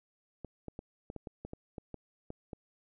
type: clicks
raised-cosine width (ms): 2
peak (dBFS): -28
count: 12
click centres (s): 0.447 / 0.683 / 0.791 / 1.101 / 1.163 / 1.272 / 1.45 / 1.534 / 1.782 / 1.943 / 2.304 / 2.532
effects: none